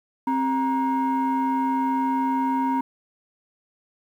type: tone pair together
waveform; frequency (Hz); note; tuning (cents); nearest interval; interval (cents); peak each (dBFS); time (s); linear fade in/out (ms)
sine; 264.4 / 941; C4 / A#5; +18 / +16; octave + minor seventh; 2198; -21; 0.27-2.81; 5
effects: tanh soft clip ceiling -17 dBFS + 9-bit